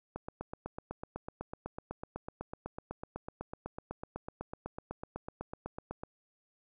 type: click train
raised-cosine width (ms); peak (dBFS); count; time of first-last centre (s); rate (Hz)
1; -25; 48; 0.16-6.035; 8
effects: none